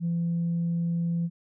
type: tone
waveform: sine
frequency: 169.5 Hz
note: E3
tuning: 49 cents sharp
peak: -23 dBFS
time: 0-1.3 s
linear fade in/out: 50 ms
effects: tanh soft clip ceiling -21 dBFS